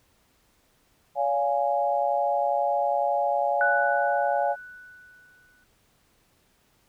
sine chord, Db major, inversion none, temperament equal with one note detuned, 568.6 / 698.5 / 830.6 Hz, Db5 / F5 / Ab5, +44 / 0 / 0 cents, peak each -26 dBFS, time 1.15-4.56 s, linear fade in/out 50 ms
sine tone with exponential decay, 1484 Hz, F#6, 5 cents sharp, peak -20 dBFS, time 3.61-5.64 s, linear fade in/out 1 ms, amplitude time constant 440 ms
effects pink hiss -65 dBFS RMS until 6.88 s

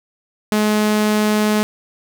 sawtooth tone, 212.2 Hz, G#3, 38 cents sharp, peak -10 dBFS, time 0.52-1.63 s, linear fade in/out 0 ms, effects none

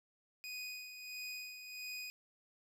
25% pulse tone with tremolo, 2489 Hz, D#7, in tune, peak -38 dBFS, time 0.44-2.1 s, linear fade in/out 0 ms, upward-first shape sine, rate 1.5 Hz, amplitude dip 55%, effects none

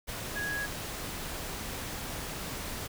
sine tone in noise, 1661.2 Hz, G#6, in tune, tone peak -32 dBFS, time 0.35-0.67 s, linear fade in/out 20 ms, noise pink, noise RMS -38 dBFS, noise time 0.07-2.88 s, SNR +3 dB, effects none

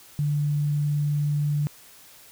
sine tone, 146.83 Hz, D3, in tune, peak -21 dBFS, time 0.19-1.67 s, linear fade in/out 0 ms, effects white hiss -50 dBFS RMS until 2.31 s

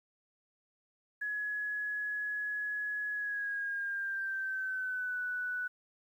sine tone with pitch glide, 1686 to 1484.8 Hz, G#6 to F#6, +26 to +6 cents, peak -33 dBFS, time 1.21-5.68 s, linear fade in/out 10 ms, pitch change -220 cents, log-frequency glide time 3.12-5.19 s, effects 11-bit

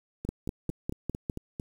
two click trains, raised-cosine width 3 ms, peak -17 / -22 dBFS, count 6 / 7, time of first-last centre 0.29-1.298 / 0.25-1.598 s, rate 4.96 / 4.45 Hz, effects 8-bit

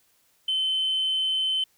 sine tone, 3066 Hz, G7, 39 cents flat, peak -21 dBFS, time 0.48-1.64 s, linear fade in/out 5 ms, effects tanh soft clip ceiling -19 dBFS + white hiss -65 dBFS RMS until 1.77 s

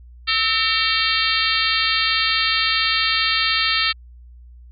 harmonic tone with a mistuned harmonic, 455.4 Hz, A#4, 40 cents flat, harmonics 3 / 4 / 5 / 6 / 7 / 8 / 9 / 10, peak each -25 / -25 / -25 / -25 / -25 / -25 / -25 / -25 dBFS, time 0.27-3.93 s, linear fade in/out 20 ms, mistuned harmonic 3, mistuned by -79 cents, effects added 60 Hz sine -40 dBFS peak until 4.71 s

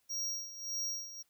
square tone with tremolo, 5640 Hz, F8, 16 cents sharp, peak -34 dBFS, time 0.09-1.23 s, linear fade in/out 20 ms, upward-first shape sine, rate 1.7 Hz, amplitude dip 75%, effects white hiss -75 dBFS RMS until 1.29 s

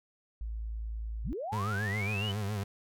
sine tone, 55 Hz, A1, in tune, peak -34 dBFS, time 0.41-1.33 s, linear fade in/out 0 ms
sine linear sweep, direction up, 76.6 to 3044 Hz, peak -34 dBFS, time 1.24-2.32 s, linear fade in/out 10 ms
35% pulse tone with vibrato, 102.7 Hz, G#2, 19 cents flat, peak -30 dBFS, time 1.52-2.64 s, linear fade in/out 10 ms, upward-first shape sine, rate 7.2 Hz, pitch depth 88 cents each way
effects none

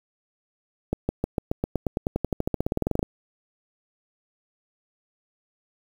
accelerating click train, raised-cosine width 2 ms, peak -10 dBFS, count 26, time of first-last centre 0.93-3.029 s, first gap 160 ms, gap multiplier 0.94, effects 7-bit

